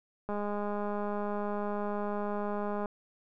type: click train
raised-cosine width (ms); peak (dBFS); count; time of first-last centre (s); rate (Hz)
1; -22; 530; 0.29-2.858; 206
effects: none